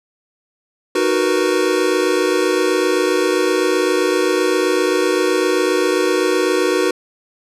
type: chord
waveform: square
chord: B major seventh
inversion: first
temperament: equal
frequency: 311.1 / 370 / 466.2 / 493.9 Hz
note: D#4 / F#4 / A#4 / B4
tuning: 0 / 0 / 0 / 0 cents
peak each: -22 / -18 / -22 / -22 dBFS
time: 0.95-6.91 s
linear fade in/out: 5 ms
effects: low-pass 10000 Hz 12 dB/octave